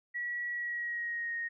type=tone with pitch glide; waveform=sine; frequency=1929 to 1863.3 Hz; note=B6 to A#6; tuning=-41 to -1 cents; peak=-33 dBFS; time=0.14-1.49 s; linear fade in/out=20 ms; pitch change=-60 cents; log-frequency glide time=0.51-1.36 s; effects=none